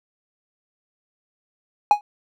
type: tone with exponential decay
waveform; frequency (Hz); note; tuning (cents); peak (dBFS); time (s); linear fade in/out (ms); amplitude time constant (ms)
triangle; 830.6; G#5; 0; -4; 1.91-2.01; 1; 21
effects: tanh soft clip ceiling -1 dBFS